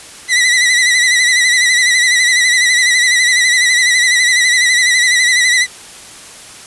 sawtooth tone with vibrato, 1975.5 Hz, B6, in tune, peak -5 dBFS, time 0.28-5.67 s, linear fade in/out 50 ms, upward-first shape sine, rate 12 Hz, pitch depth 63 cents each way, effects white hiss -34 dBFS RMS until 6.66 s + resampled to 24000 Hz

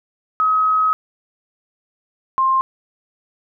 sine tone pair in turn, 1272 / 1056.7 Hz, D#6 / C6, +38 / +17 cents, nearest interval minor third, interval 321 cents, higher first, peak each -13 dBFS, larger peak neither, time 0.4-0.93 / 2.38-2.61 s, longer first, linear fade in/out 0 ms, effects none

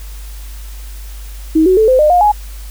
sine tone with pitch steps, 316.9 / 372.5 / 437.9 / 514.8 / 605.2 / 711.4 / 836.3 Hz, D#4 / F#4 / A4 / C5 / D#5 / F5 / G#5, +32 / +12 / -8 / -28 / -48 / +32 / +12 cents, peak -6 dBFS, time 1.55-2.32 s, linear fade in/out 10 ms, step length 110 ms, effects added 50 Hz sine -26 dBFS peak until 2.7 s + white hiss -39 dBFS RMS until 2.7 s

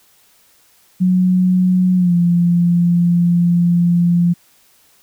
sine tone with pitch glide, 183.1 to 173.22 Hz, F#3 to F3, -18 to -14 cents, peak -10 dBFS, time 1-4.34 s, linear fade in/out 20 ms, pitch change -96 cents, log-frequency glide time 1.96-2.14 s, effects white hiss -53 dBFS RMS until 5.02 s

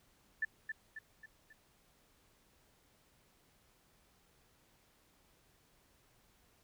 sine tone with echo, 1760 Hz, A6, in tune, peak -31 dBFS, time 0.42-0.45 s, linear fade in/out 5 ms, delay 270 ms, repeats 4, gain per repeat -6 dB, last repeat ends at 1.53 s, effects pink hiss -70 dBFS RMS until 6.63 s

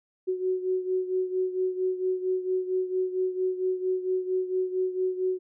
sine beating tone pair, 370 / 374.4 Hz, F#4 / F#4, 0 / +20 cents, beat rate 4.4 Hz, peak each -26 / -31 dBFS, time 0.27-5.39 s, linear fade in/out 20 ms, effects none

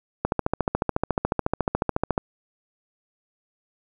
click train, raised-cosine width 1 ms, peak -7 dBFS, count 28, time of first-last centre 0.25-2.179 s, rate 14 Hz, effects none

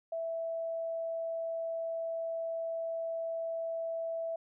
sine tone, 659.3 Hz, E5, in tune, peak -33 dBFS, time 0.12-4.36 s, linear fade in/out 5 ms, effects none

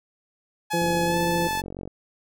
sawtooth tone with pitch glide, 847 to 871.3 Hz, G#5 to A5, +34 to -17 cents, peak -21 dBFS, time 0.7-1.62 s, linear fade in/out 20 ms, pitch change +49 cents, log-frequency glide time 1.05-1.17 s
harmonic tone, 170.6 Hz, F3, 40 cents flat, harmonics 1 / 2 / 3, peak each -27 / -27 / -27 dBFS, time 0.73-1.48 s, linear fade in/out 10 ms
click train, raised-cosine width 2 ms, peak -22 dBFS, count 50, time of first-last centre 0.82-1.876 s, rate 46.4 Hz
effects none

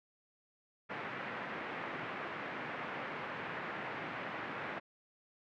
white band-pass noise, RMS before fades -42 dBFS, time 0.89-4.8 s, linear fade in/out 20 ms, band 120 to 2100 Hz, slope 24 dB/octave, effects none

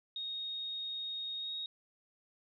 sine tone with pitch glide, 3729 to 3761 Hz, A#7 to A#7, 0 to +15 cents, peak -37 dBFS, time 0.16-1.66 s, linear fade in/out 2 ms, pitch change +15 cents, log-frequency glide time 1.38-1.53 s, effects none

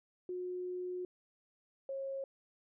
sine tone pair in turn, 362.1 / 542.5 Hz, F#4 / C#5, -37 / -37 cents, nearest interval perfect fifth, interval 700 cents, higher second, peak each -37 / -37 dBFS, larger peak neither, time 0.29-1.05 / 1.89-2.24 s, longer first, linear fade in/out 2 ms, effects none

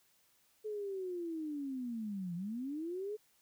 sine linear two-way sweep, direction down then up, 433.4 to 168.1 to 433.4 Hz, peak -37 dBFS, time 0.64-3.17 s, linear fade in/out 20 ms, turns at 2.35 s, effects white hiss -71 dBFS RMS until 3.41 s

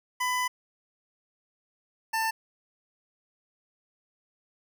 25% pulse tone pair in turn, 1000 / 891.9 Hz, B5 / A5, +21 / +23 cents, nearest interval major second, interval 198 cents, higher first, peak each -22 dBFS, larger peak neither, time 0.2-0.48 / 2.13-2.31 s, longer first, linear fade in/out 10 ms, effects none

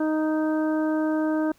harmonic tone, 311.1 Hz, D#4, in tune, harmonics 1 / 2 / 3 / 4 / 5, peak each -22 / -29 / -35 / -39 / -37 dBFS, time 0-1.52 s, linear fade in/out 5 ms, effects pink hiss -60 dBFS RMS until 1.58 s

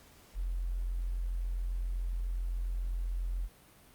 sine tone, 43.65 Hz, F1, in tune, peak -31 dBFS, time 0.34-3.49 s, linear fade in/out 50 ms, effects pink hiss -59 dBFS RMS until 3.94 s + Opus 48 kbps

